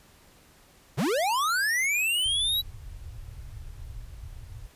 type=linear sweep; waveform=square; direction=up; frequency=98 to 3951 Hz; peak=-24 dBFS; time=0.97-2.62 s; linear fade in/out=20 ms
type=low-pass noise; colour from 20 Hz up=pink; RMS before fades=-41 dBFS; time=2.25-4.68 s; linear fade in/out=10 ms; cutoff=120 Hz; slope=48 dB/octave
effects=pink hiss -57 dBFS RMS until 4.75 s + resampled to 32000 Hz